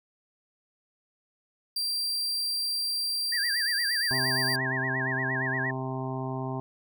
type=tone; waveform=40% pulse; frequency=4717 Hz; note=D8; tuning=7 cents sharp; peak=-26 dBFS; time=1.76-4.56 s; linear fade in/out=5 ms
type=tone with vibrato; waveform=sine; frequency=1768 Hz; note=A6; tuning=8 cents sharp; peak=-28 dBFS; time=3.32-5.71 s; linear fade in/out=5 ms; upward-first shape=sine; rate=8.6 Hz; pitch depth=170 cents each way
type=harmonic tone; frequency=130.81 Hz; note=C3; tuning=in tune; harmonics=1 / 2 / 3 / 5 / 6 / 7 / 8; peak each=-33 / -36 / -38 / -40 / -41 / -41 / -42 dBFS; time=4.11-6.6 s; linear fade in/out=0 ms
effects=none